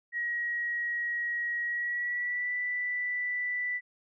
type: tone with pitch glide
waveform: sine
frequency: 1900 to 1976.1 Hz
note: A#6 to B6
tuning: +33 to 0 cents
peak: -29 dBFS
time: 0.12-3.81 s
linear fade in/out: 50 ms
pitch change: +67 cents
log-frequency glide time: 1.64-2.54 s
effects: none